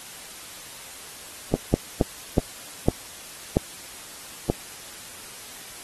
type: slowing click train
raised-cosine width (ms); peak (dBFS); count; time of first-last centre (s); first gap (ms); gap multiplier
2; -4; 7; 1.54-4.5; 200; 1.36
effects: white hiss -41 dBFS RMS until 5.83 s + AAC 32 kbps